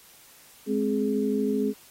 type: tone cluster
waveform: sine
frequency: 210.1 / 263.1 / 418.8 Hz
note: G#3 / C4 / G#4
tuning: +20 / +10 / +15 cents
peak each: -27 dBFS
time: 0.66-1.74 s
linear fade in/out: 50 ms
effects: white hiss -53 dBFS RMS until 1.9 s + AAC 48 kbps